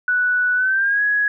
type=tone with pitch glide; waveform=sine; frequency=1480 to 1670.9 Hz; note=F#6 to G#6; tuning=0 to +10 cents; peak=-15 dBFS; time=0.08-1.28 s; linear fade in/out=2 ms; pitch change=+210 cents; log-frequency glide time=0.55-1.02 s; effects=none

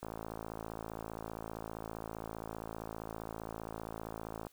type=click train; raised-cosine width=1 ms; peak=-27 dBFS; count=246; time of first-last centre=0.03-4.468 s; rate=55.2 Hz; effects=white hiss -67 dBFS RMS until 4.52 s

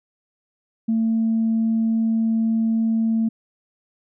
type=tone; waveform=sine; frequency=224.7 Hz; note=A3; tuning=37 cents sharp; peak=-16 dBFS; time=0.88-3.29 s; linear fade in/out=10 ms; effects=tanh soft clip ceiling -13 dBFS

